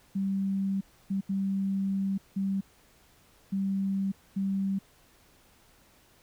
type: tone bursts at uneven times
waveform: sine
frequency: 194.7 Hz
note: G3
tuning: 12 cents flat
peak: -26 dBFS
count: 6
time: 0.15-0.81 / 1.1-1.21 / 1.29-2.18 / 2.36-2.61 / 3.52-4.12 / 4.36-4.79 s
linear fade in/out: 10 ms
effects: pink hiss -61 dBFS RMS until 6.22 s